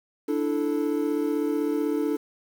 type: chord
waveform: triangle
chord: D suspended second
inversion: none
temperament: equal with one note detuned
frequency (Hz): 293.7 / 329.6 / 438.5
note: D4 / E4 / A4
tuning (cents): 0 / 0 / -6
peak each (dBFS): -24 / -27 / -26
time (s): 0.28-2.17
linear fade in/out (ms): 10
effects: 8-bit